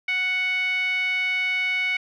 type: tone with band-pass filter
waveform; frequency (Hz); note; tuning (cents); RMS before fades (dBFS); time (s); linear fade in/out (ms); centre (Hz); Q
10% pulse; 740; F#5; 0; -24; 0.08-1.97; 5; 2200; 5.4
effects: resampled to 22050 Hz